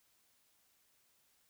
silence, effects white hiss -73 dBFS RMS until 1.49 s

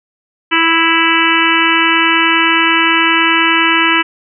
harmonic tone, 329.6 Hz, E4, in tune, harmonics 1 / 3 / 4 / 5 / 6 / 7 / 8 / 9, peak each -17 / -17 / -17 / -17 / -17 / -17 / -17 / -17 dBFS, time 0.51-4.03 s, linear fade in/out 20 ms, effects none

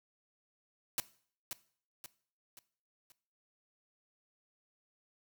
white noise with echo, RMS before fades -33 dBFS, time 0.98-1 s, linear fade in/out 0 ms, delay 530 ms, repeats 4, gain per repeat -7 dB, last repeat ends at 3.12 s, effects noise-tail reverb RT60 0.5 s tail -18 dB re dry

